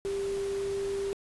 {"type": "tone in noise", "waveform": "sine", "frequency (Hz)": 395, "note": "G4", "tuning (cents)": 13, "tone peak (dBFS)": -29, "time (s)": [0.05, 1.13], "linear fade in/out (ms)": 0, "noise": "pink", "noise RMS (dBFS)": -44, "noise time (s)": [0.05, 1.13], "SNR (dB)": 12, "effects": ["resampled to 24000 Hz"]}